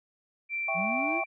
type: tone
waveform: sine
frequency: 2349 Hz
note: D7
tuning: in tune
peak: -29 dBFS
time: 0.49-1.26 s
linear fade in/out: 50 ms
type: chord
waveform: sine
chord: C# diminished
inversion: first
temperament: equal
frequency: 659.3 / 784 / 1108.7 Hz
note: E5 / G5 / C#6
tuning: 0 / 0 / 0 cents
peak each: -33 / -33 / -37 dBFS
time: 0.68-1.24 s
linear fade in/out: 5 ms
type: linear sweep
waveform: triangle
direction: up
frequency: 164.8 to 353.4 Hz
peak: -30 dBFS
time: 0.74-1.22 s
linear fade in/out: 50 ms
effects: none